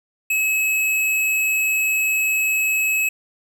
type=tone; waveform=square; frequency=2575 Hz; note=E7; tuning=41 cents flat; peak=-18 dBFS; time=0.3-3.09 s; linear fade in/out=5 ms; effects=none